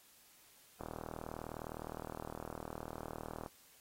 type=click train; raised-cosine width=1 ms; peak=-29 dBFS; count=106; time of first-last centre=0.81-3.462 s; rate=39.6 Hz; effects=white hiss -64 dBFS RMS until 3.8 s + AAC 48 kbps